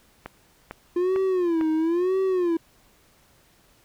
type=click train; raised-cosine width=0.5 ms; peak=-19 dBFS; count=4; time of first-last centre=0.26-1.611 s; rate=2.22 Hz
type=tone with vibrato; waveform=triangle; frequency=346.7 Hz; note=F4; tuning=13 cents flat; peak=-18 dBFS; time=0.96-2.57 s; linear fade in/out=5 ms; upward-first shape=sine; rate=1 Hz; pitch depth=170 cents each way
effects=pink hiss -59 dBFS RMS until 3.84 s